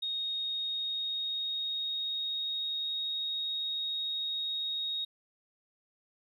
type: tone with pitch glide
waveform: triangle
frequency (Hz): 3729 to 3753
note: A#7 to A#7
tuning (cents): 0 to +11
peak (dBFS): -28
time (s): 0.02-5.05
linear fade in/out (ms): 10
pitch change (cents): +11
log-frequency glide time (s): 0.58-3.09
effects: tanh soft clip ceiling -30 dBFS